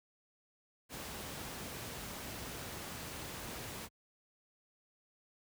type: noise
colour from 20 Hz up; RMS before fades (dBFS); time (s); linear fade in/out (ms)
pink; -44; 0.89-3.89; 50
effects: high-pass 60 Hz 12 dB/octave